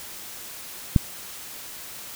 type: click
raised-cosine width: 5 ms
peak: -3 dBFS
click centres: 0.962 s
effects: white hiss -39 dBFS RMS until 2.15 s